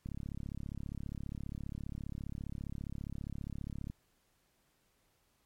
click train, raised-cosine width 5 ms, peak -29 dBFS, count 135, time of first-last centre 0.06-3.9 s, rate 34.9 Hz, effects pink hiss -74 dBFS RMS until 5.45 s + MP3 64 kbps

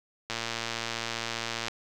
click train, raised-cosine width 0.2 ms, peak -14 dBFS, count 160, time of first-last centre 0.3-1.683 s, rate 115 Hz, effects none

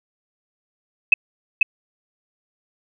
sine tone with echo, 2582 Hz, E7, 37 cents flat, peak -7 dBFS, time 1.12-1.14 s, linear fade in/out 5 ms, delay 490 ms, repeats 1, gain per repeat -3 dB, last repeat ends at 1.63 s, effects none

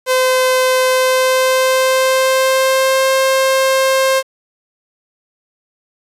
sawtooth tone with pitch glide, 514 to 530.3 Hz, C5 to C5, -31 to +23 cents, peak -7 dBFS, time 0.06-4.23 s, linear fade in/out 50 ms, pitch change +54 cents, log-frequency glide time 0.86-3.11 s, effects resampled to 32000 Hz + 7-bit

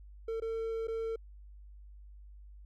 triangle tone with dropouts, 451.1 Hz, A4, 43 cents sharp, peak -31 dBFS, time 0.28-1.16 s, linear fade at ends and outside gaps 5 ms, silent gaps 0.401-0.42 / 0.872-0.881 s, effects added 50 Hz sine -49 dBFS peak until 2.65 s

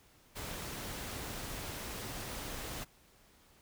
pink noise, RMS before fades -42 dBFS, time 0.35-2.85 s, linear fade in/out 20 ms, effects pink hiss -64 dBFS RMS until 3.61 s

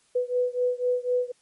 sine beating tone pair, 493.9 / 497.9 Hz, B4 / B4, 0 / +14 cents, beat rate 4 Hz, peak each -25 / -26 dBFS, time 0.15-1.32 s, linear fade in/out 10 ms, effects white hiss -64 dBFS RMS until 1.41 s + MP3 48 kbps

